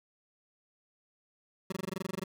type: tone bursts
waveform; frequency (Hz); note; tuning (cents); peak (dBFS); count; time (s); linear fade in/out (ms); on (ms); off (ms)
25% pulse; 188.9; F#3; +36; -29; 13; 1.7-2.239; 5; 23; 20
effects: none